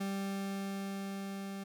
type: tone with level ramp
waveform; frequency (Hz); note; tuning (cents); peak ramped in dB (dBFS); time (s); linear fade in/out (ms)
40% pulse; 196.2; G3; +2; -33 to -39; 0-1.64; 10
effects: none